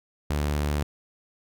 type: tone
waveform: sawtooth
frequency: 73.6 Hz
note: D2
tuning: 4 cents sharp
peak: -20 dBFS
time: 0.3-0.83 s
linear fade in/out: 5 ms
effects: none